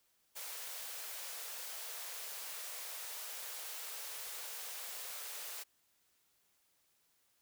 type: high-pass noise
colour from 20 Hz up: white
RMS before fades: -45 dBFS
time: 0.35-5.64 s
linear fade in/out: 20 ms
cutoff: 420 Hz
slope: 96 dB/octave
effects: white hiss -75 dBFS RMS until 7.41 s